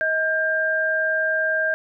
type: tone pair together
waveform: sine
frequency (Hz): 633 / 1595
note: D#5 / G6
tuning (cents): +30 / +30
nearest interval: octave + major third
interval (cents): 1600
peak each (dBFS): -24 / -20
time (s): 0.01-1.74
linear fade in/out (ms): 0
effects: none